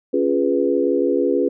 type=chord; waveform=sine; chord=C# dominant seventh; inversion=none; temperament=equal; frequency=277.2 / 349.2 / 415.3 / 493.9 Hz; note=C#4 / E#4 / G#4 / B4; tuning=0 / 0 / 0 / 0 cents; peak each=-21 / -21 / -21 / -21 dBFS; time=0.13-1.49 s; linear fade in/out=10 ms; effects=none